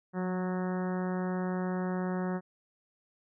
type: harmonic tone with a mistuned harmonic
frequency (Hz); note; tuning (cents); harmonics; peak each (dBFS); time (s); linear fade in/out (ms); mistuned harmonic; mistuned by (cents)
183.8; F#3; -11; 1 / 2 / 3 / 4 / 5 / 6 / 7 / 8 / 9 / 10; -31 / -37 / -41 / -43 / -45 / -47 / -48 / -49 / -50 / -51; 0.13-2.41; 50; 1; -20
effects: none